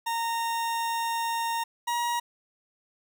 40% pulse tone pair in turn, 923 / 951.1 Hz, A#5 / A#5, -17 / +35 cents, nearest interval minor second, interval 52 cents, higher second, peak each -26 / -25 dBFS, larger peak second, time 0.06-1.64 / 1.87-2.2 s, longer first, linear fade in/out 10 ms, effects 11-bit

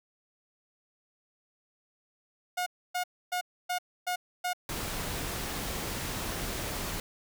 sawtooth tone bursts, 720 Hz, F#5, 47 cents flat, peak -25 dBFS, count 6, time 2.57-4.534 s, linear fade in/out 10 ms, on 94 ms, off 280 ms
pink noise, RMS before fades -35 dBFS, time 4.69-7 s, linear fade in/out 2 ms
effects none

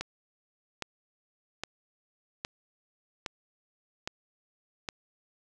click train, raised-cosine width 0.2 ms, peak -16 dBFS, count 7, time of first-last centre 0.01-4.888 s, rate 1.23 Hz, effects none

